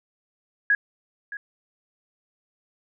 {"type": "tone with echo", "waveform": "sine", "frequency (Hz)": 1661.2, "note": "G#6", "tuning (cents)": 0, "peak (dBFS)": -16, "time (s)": [0.7, 0.75], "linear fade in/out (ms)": 2, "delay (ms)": 620, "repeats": 1, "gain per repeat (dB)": -15, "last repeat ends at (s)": 1.37, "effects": []}